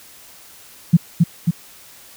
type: tone with echo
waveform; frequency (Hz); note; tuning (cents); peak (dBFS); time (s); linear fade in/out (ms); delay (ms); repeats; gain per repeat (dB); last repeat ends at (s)
sine; 169; E3; +43; -5; 0.93-0.97; 10; 270; 2; -3; 1.51
effects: white hiss -44 dBFS RMS until 2.16 s